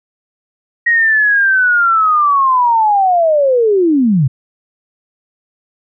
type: linear sweep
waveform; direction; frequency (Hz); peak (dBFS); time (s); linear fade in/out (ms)
sine; down; 1896 to 120; -8; 0.86-4.28; 10
effects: none